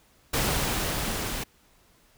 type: noise with level ramp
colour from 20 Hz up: pink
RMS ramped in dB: -25 to -32 dBFS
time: 0.33-1.44 s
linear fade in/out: 10 ms
effects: pink hiss -61 dBFS RMS until 2.17 s